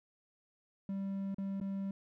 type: tone with dropouts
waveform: triangle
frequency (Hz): 195.5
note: G3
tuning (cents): -4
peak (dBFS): -33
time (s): 0.89-1.91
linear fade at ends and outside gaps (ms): 2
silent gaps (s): 1.345-1.383 / 1.601-1.612
effects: none